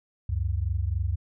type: tone pair together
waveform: sine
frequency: 70.42 / 94 Hz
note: C#2 / F#2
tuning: +28 / +28 cents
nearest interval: perfect fourth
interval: 500 cents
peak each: -27 dBFS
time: 0.29-1.16 s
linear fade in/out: 5 ms
effects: none